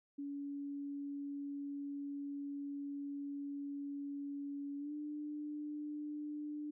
sine tone with pitch glide, 283.2 to 297.6 Hz, C#4 to D4, +37 to +23 cents, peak -40 dBFS, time 0.18-6.71 s, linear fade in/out 10 ms, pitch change +86 cents, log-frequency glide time 4.78-4.93 s, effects none

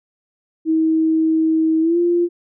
sine tone with pitch glide, 319.7 to 346.6 Hz, D#4 to F4, +47 to -13 cents, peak -13 dBFS, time 0.65-2.29 s, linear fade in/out 50 ms, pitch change +140 cents, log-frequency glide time 1.81-1.98 s, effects none

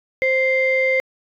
sine tone pair together, 523.3 / 2093 Hz, C5 / C7, 0 / 0 cents, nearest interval 2 octaves, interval 2400 cents, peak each -17 dBFS, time 0.22-1 s, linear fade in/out 0 ms, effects tanh soft clip ceiling -9 dBFS

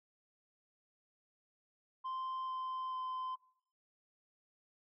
sine tone with pitch steps, 1042 / 1036 / 1030 Hz, C6 / C6 / C6, -7 / -17 / -28 cents, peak -35 dBFS, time 2.04-3.36 s, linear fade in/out 20 ms, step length 440 ms, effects noise-tail reverb RT60 0.6 s tail -19 dB re dry + tanh soft clip ceiling -37 dBFS

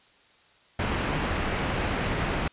pink low-pass noise, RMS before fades -28 dBFS, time 0.79-2.48 s, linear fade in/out 5 ms, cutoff 3000 Hz, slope 24 dB/octave, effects white hiss -59 dBFS RMS until 2.52 s + resampled to 8000 Hz

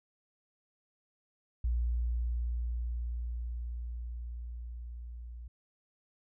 sine tone with level ramp, 59.2 Hz, A#1, 27 cents sharp, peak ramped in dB -27 to -42 dBFS, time 1.64-5.48 s, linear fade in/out 5 ms, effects none

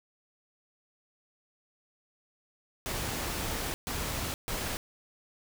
pink noise bursts at uneven times, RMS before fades -34 dBFS, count 3, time 2.86-3.74 / 3.87-4.34 / 4.48-4.77 s, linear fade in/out 0 ms, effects none

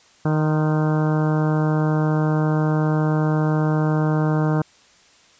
harmonic tone with a mistuned harmonic, 154.6 Hz, D#3, 11 cents flat, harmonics 1 / 2 / 3 / 4 / 5 / 6 / 7 / 8 / 9 / 10, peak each -18 / -24 / -28 / -30 / -32 / -34 / -35 / -36 / -37 / -38 dBFS, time 0.25-4.62 s, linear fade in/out 5 ms, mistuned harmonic 7, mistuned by -40 cents, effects white hiss -53 dBFS RMS until 5.39 s + resampled to 16000 Hz

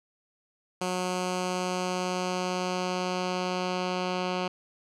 10% pulse tone with low-pass filter sweep, 182.2 Hz, F#3, 26 cents flat, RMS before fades -30 dBFS, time 0.81-4.48 s, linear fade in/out 5 ms, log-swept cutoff 8400 to 4000 Hz, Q 1.3, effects none

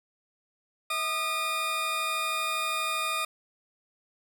20% pulse tone pair together, 647 / 1221.4 Hz, E5 / D#6, -32 / -32 cents, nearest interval major seventh, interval 1100 cents, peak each -32 / -23 dBFS, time 0.9-3.25 s, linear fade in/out 5 ms, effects none

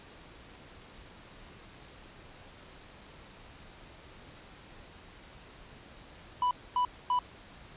triangle tone bursts, 991 Hz, B5, 6 cents sharp, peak -23 dBFS, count 3, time 6.42-7.19 s, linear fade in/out 2 ms, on 90 ms, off 250 ms, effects pink hiss -52 dBFS RMS until 7.76 s + resampled to 8000 Hz

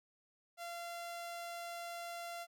sawtooth tone, 687 Hz, F5, 29 cents flat, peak -39 dBFS, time 0.57-2.47 s, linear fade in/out 50 ms, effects none

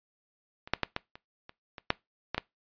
clicks, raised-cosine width 0.3 ms, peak -27 / -8 / -10 / -14 / -29 / -29 / -25 / -7 / -14 / -12 dBFS, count 10, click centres 0.675 / 0.736 / 0.833 / 0.964 / 1.155 / 1.494 / 1.782 / 1.904 / 2.346 / 2.38 s, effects noise-tail reverb RT60 0.2 s tail -22 dB re dry + resampled to 11025 Hz

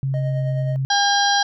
sine tone with pitch glide, 135.2 to 133.88 Hz, C#3 to C3, -43 to +40 cents, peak -19 dBFS, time 0.03-0.85 s, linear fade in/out 0 ms, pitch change -17 cents, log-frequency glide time 0.26-0.45 s
triangle tone with tremolo, 622 Hz, D#5, 1 cent flat, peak -25 dBFS, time 0.14-0.76 s, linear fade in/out 0 ms, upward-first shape sine, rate 9.4 Hz, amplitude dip 45%
harmonic tone, 807 Hz, G#5, 50 cents flat, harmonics 1 / 2 / 4 / 5 / 6 / 7, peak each -18 / -21 / -24 / -25 / -26 / -26 dBFS, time 0.9-1.43 s, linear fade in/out 5 ms
effects none

